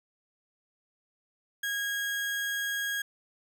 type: tone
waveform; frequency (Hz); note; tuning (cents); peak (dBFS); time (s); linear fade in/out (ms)
35% pulse; 1640; G#6; -22; -28; 1.63-3.02; 5
effects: none